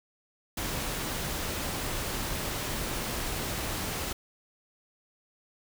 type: noise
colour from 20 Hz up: pink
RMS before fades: -33 dBFS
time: 0.57-4.13 s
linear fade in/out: 5 ms
effects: none